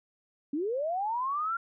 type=linear sweep; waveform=sine; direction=up; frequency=270 to 1396.9 Hz; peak=-28 dBFS; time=0.53-1.57 s; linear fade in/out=5 ms; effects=none